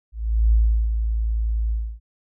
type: tone with ADSR envelope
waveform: sine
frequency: 55.3 Hz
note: A1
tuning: 9 cents sharp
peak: -12 dBFS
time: 0.12-2 s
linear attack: 400 ms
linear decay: 370 ms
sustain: -7 dB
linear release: 280 ms
effects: none